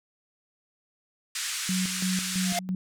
white band-pass noise, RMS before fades -32 dBFS, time 1.35-2.59 s, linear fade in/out 5 ms, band 1400 to 9100 Hz, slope 24 dB/octave
sine tone with tremolo, 185.3 Hz, F#3, 3 cents sharp, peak -25 dBFS, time 1.69-2.75 s, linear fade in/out 2 ms, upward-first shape square, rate 3 Hz, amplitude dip 70%
square tone with exponential growth, 698.5 Hz, F5, in tune, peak -24 dBFS, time 2.4-2.59 s, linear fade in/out 2 ms, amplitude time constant 40 ms
effects none

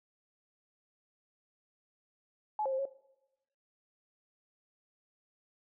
sine tone with pitch steps, 852 / 536 / 527 / 547 Hz, G#5 / C5 / C5 / C#5, +44 / +42 / +12 / -23 cents, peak -30 dBFS, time 2.59-2.854 s, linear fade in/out 2 ms, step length 66 ms, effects noise-tail reverb RT60 0.9 s tail -19 dB re dry

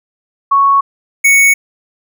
sine / square tone pair in turn, 1108.7 / 2222 Hz, C#6 / C#7, 0 / +4 cents, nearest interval octave, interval 1204 cents, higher second, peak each -6 dBFS, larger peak neither, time 0.51-0.81 / 1.24-1.54 s, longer neither, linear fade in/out 10 ms, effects none

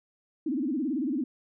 sine tone with vibrato, 279.9 Hz, C#4, 17 cents sharp, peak -26 dBFS, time 0.46-1.24 s, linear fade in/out 5 ms, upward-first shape sine, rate 18 Hz, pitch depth 260 cents each way, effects none

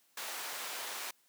pink high-pass noise, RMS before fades -41 dBFS, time 0.17-1.11 s, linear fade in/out 5 ms, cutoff 760 Hz, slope 12 dB/octave, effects white hiss -70 dBFS RMS until 1.28 s + high-pass 150 Hz 12 dB/octave

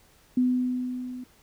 sine tone with level ramp, 251.1 Hz, B3, 29 cents sharp, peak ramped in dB -18 to -35 dBFS, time 0.37-1.24 s, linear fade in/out 5 ms, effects pink hiss -59 dBFS RMS until 1.42 s

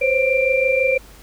sine tone cluster, 513 / 539 / 2365 Hz, C5 / C#5 / D7, -34 / -49 / +12 cents, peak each -19 dBFS, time 0.01-0.98 s, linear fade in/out 10 ms, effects added 50 Hz sine -43 dBFS peak until 1.22 s + pink hiss -46 dBFS RMS until 1.22 s

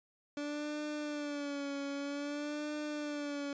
30% pulse tone with vibrato, 289.8 Hz, D4, 23 cents flat, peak -34 dBFS, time 0.37-3.53 s, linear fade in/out 2 ms, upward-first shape sine, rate 0.52 Hz, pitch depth 58 cents each way, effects resampled to 16000 Hz

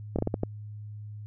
slowing click train, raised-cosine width 2 ms, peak -13 dBFS, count 6, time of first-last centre 0.16-0.434 s, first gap 27 ms, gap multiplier 1.36, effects added 105 Hz sine -38 dBFS peak until 1.26 s

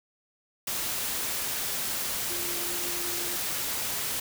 sine tone in noise, 349.2 Hz, F4, in tune, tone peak -40 dBFS, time 2.3-3.36 s, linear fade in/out 5 ms, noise white, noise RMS -31 dBFS, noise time 0.67-4.2 s, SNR -12 dB, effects none

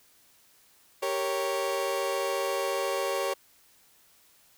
30% pulse chord, G diminished, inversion none, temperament equal, 392 / 466.2 / 554.4 Hz, G4 / Bb4 / Db5, 0 / 0 / 0 cents, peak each -30 / -32 / -27 dBFS, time 1.02-3.34 s, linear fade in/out 10 ms, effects white hiss -61 dBFS RMS until 4.57 s

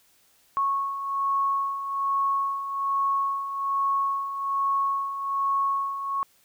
sine beating tone pair, 1101 / 1102.2 Hz, C#6 / C#6, -12 / -10 cents, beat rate 1.2 Hz, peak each -31 / -24 dBFS, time 0.57-6.23 s, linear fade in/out 0 ms, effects white hiss -62 dBFS RMS until 6.44 s

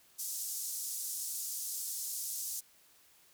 pink band-pass noise, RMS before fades -39 dBFS, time 0.18-2.61 s, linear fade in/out 20 ms, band 6000 to 16000 Hz, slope 24 dB/octave, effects white hiss -64 dBFS RMS until 3.33 s

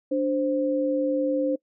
sine tone pair together, 292.5 / 523.3 Hz, D4 / C5, -7 / 0 cents, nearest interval minor seventh, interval 1007 cents, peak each -24 dBFS, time 0.11-1.56 s, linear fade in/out 10 ms, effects noise-tail reverb RT60 0.1 s tail -23 dB re dry

